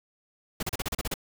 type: noise bursts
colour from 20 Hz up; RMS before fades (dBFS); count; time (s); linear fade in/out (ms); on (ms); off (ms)
pink; -30; 9; 0.6-1.141; 5; 29; 35
effects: none